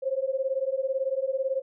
sine beating tone pair, 523.3 / 541.3 Hz, C5 / C#5, 0 / -41 cents, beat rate 18 Hz, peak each -28 dBFS, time 0.02-1.62 s, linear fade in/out 20 ms, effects none

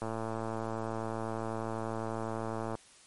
click train, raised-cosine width 1 ms, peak -22 dBFS, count 307, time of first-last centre 0.02-2.752 s, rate 112 Hz, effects white hiss -58 dBFS RMS until 3.06 s + MP3 48 kbps

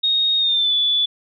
sine tone with pitch glide, 3729 to 3459 Hz, A#7 to A7, 0 to -30 cents, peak -15 dBFS, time 0.03-1.06 s, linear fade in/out 10 ms, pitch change -130 cents, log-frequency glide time 0.38-0.74 s, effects none

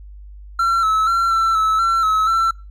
triangle tone with pitch steps, 1359 / 1299 / 1361 / 1340 / 1303 / 1351 / 1289 / 1343 Hz, F6 / E6 / F6 / E6 / E6 / E6 / E6 / E6, -48 / -26 / -45 / +28 / -20 / +42 / -39 / +32 cents, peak -12 dBFS, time 0.59-2.51 s, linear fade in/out 5 ms, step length 240 ms, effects noise-tail reverb RT60 0.3 s tail -25 dB re dry + added 50 Hz sine -35 dBFS peak until 2.7 s

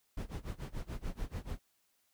brown noise with tremolo, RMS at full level -37 dBFS, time 0.17-1.59 s, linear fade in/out 5 ms, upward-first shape sine, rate 6.9 Hz, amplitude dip 95%, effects white hiss -75 dBFS RMS until 2.13 s

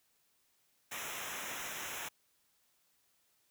pink noise with comb filter, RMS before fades -42 dBFS, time 0.91-2.09 s, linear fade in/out 10 ms, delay 0.22 ms, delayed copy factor -0.95, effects white hiss -74 dBFS RMS until 3.5 s

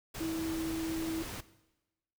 sine tone in noise, 324.2 Hz, E4, 29 cents flat, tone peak -32 dBFS, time 0.2-1.23 s, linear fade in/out 10 ms, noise pink, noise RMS -42 dBFS, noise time 0.14-1.41 s, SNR +7 dB, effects noise-tail reverb RT60 1.0 s tail -17 dB re dry

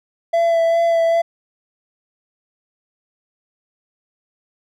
triangle tone with vibrato, 669 Hz, E5, 25 cents sharp, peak -11 dBFS, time 0.33-1.22 s, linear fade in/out 10 ms, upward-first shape sine, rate 2.5 Hz, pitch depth 17 cents each way, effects none

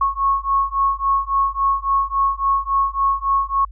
sine beating tone pair, 1097 / 1100.6 Hz, C#6 / C#6, -18 / -13 cents, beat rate 3.6 Hz, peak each -19 dBFS, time 0.01-3.65 s, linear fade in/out 5 ms, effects added 50 Hz sine -34 dBFS peak until 3.71 s

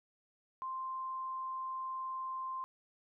sine tone, 1046.5 Hz, C6, in tune, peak -37 dBFS, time 0.62-2.64 s, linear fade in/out 0 ms, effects none

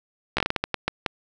slowing click train, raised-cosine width 0.3 ms, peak -6 dBFS, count 11, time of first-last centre 0.37-1.062 s, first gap 14 ms, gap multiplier 1.33, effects none

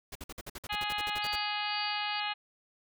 pink noise bursts, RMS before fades -42 dBFS, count 15, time 0.12-1.358 s, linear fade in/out 5 ms, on 34 ms, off 52 ms
harmonic tone, 416.4 Hz, G#4, 5 cents sharp, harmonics 2 / 3 / 4 / 5 / 6 / 7 / 8 / 9 / 10, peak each -36 / -41 / -41 / -42 / -39 / -38 / -45 / -46 / -44 dBFS, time 0.69-2.34 s, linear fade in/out 20 ms
sine tone with tremolo, 4619 Hz, D8, 30 cents flat, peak -36 dBFS, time 1.22-2.2 s, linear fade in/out 5 ms, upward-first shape sine, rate 2.1 Hz, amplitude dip 70%
effects none

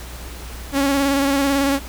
sawtooth tone with vibrato, 277.2 Hz, C#4, in tune, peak -12 dBFS, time 0.72-1.8 s, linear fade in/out 50 ms, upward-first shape square, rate 18 Hz, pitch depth 27 cents each way, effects added 60 Hz sine -33 dBFS peak until 1.88 s + pink hiss -37 dBFS RMS until 1.88 s

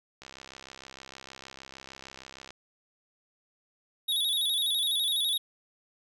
click train, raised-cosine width 0.2 ms, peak -27 dBFS, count 153, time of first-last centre 0.22-2.506 s, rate 66.5 Hz
square tone with vibrato, 3600 Hz, A7, 39 cents sharp, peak -26 dBFS, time 4.08-5.38 s, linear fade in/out 10 ms, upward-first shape square, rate 12 Hz, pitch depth 76 cents each way
effects none

